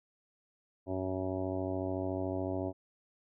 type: harmonic tone with a mistuned harmonic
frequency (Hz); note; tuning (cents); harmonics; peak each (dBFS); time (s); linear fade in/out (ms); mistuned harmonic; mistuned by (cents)
93.8; F#2; +24; 1 / 2 / 3 / 4 / 5 / 6 / 7 / 8 / 9 / 10; -39 / -47 / -37 / -39 / -49 / -41 / -40 / -51 / -49 / -53; 0.86-2.73; 50; 10; +31
effects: none